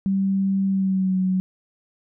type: tone with pitch glide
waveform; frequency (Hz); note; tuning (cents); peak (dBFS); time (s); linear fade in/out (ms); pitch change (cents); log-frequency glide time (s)
sine; 194.1 to 186.41; G3 to F#3; -17 to +13; -18; 0.06-1.4; 0; -70; 0.67-1.18
effects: none